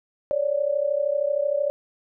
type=tone pair together; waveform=sine; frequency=554.3 / 587.3 Hz; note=C#5 / D5; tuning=0 / 0 cents; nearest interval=minor second; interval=100 cents; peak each=-24 / -23 dBFS; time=0.31-1.7 s; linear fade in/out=0 ms; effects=none